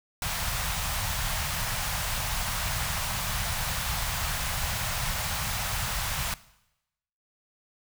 pink band-stop noise, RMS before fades -30 dBFS, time 0.22-6.34 s, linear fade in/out 2 ms, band 160 to 690 Hz, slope 24 dB/octave, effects noise-tail reverb RT60 0.9 s tail -19 dB re dry

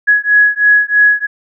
sine beating tone pair, 1675 / 1678.1 Hz, G#6 / G#6, +14 / +18 cents, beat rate 3.1 Hz, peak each -10 dBFS, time 0.07-1.27 s, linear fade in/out 20 ms, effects none

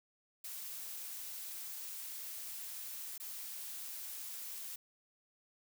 blue noise with dropouts, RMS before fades -45 dBFS, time 0.44-4.76 s, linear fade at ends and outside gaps 5 ms, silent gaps 3.179-3.199 s, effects none

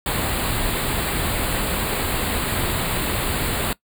pink band-stop noise, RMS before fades -23 dBFS, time 0.06-3.73 s, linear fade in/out 2 ms, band 4600 to 7400 Hz, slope 96 dB/octave, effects noise-tail reverb RT60 0.1 s tail -20 dB re dry

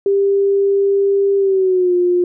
sine tone with pitch glide, 396.7 to 355.5 Hz, G4 to F4, +21 to +31 cents, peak -11 dBFS, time 0.06-2.24 s, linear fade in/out 2 ms, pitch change -190 cents, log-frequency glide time 1.37-1.94 s, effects none

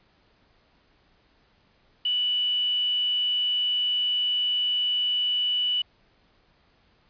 sine tone with quantisation, 2960 Hz, F#7, in tune, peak -22 dBFS, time 2.05-5.82 s, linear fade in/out 5 ms, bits 7, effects pink hiss -63 dBFS RMS until 7.09 s + resampled to 11025 Hz

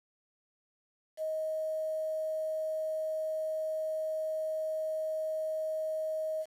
sine tone with quantisation, 629 Hz, D#5, 19 cents sharp, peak -31 dBFS, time 1.17-6.46 s, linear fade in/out 50 ms, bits 9, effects resampled to 32000 Hz

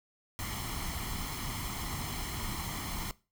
pink noise with comb filter, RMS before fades -37 dBFS, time 0.39-3.11 s, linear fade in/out 0 ms, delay 0.95 ms, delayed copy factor +0.65, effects noise-tail reverb RT60 0.3 s tail -20 dB re dry

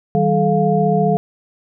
sine tone cluster, 159.4 / 194.3 / 431.7 / 702 Hz, D#3 / G3 / A4 / F5, +42 / -15 / -33 / +9 cents, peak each -18 dBFS, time 0.15-1.17 s, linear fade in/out 0 ms, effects none

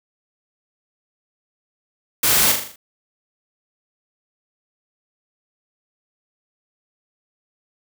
white noise with echo, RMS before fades -17 dBFS, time 2.23-2.52 s, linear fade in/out 5 ms, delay 40 ms, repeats 6, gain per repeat -5 dB, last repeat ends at 2.76 s, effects none

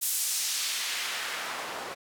white noise with band-pass filter sweep, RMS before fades -32 dBFS, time 0.01-1.95 s, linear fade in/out 20 ms, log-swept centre 11000 to 570 Hz, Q 0.84, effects none

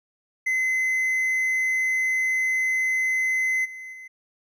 triangle tone with level steps, 2046 Hz, C7, 39 cents flat, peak -19 / -34 / -37 dBFS, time 0.46-4.08 s, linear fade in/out 10 ms, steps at 3.64 / 3.92 s, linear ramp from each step 20 ms, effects none

